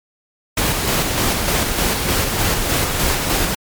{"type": "noise with tremolo", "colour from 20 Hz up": "pink", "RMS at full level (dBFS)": -17, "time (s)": [0.57, 3.55], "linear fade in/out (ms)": 5, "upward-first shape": "square", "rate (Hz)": 3.3, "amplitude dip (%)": 30, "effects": ["MP3 96 kbps"]}